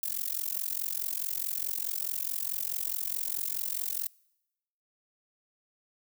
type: noise with amplitude modulation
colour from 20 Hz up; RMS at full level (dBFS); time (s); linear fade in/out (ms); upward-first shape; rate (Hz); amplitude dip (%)
violet; -29; 0.03-4.07; 0; sine; 44.7; 100
effects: noise-tail reverb RT60 0.9 s tail -25 dB re dry